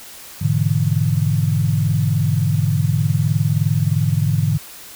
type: chord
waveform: sine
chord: E dominant seventh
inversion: first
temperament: equal with one note detuned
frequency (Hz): 103.83 / 123.47 / 146.83 / 166.15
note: G#2 / B2 / D3 / E3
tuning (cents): 0 / 0 / 0 / +14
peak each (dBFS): -19 / -22 / -18 / -23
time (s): 0.41-4.58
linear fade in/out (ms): 10
effects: white hiss -38 dBFS RMS until 4.95 s